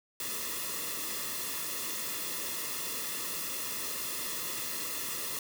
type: noise with comb filter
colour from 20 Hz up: white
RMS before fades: -36 dBFS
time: 0.2-5.39 s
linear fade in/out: 2 ms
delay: 1.3 ms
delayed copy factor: -0.75
effects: none